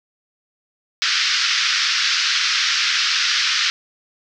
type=band-pass noise; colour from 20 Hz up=white; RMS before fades=-19 dBFS; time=1.02-3.7 s; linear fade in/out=0 ms; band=1300 to 5600 Hz; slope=48 dB/octave; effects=none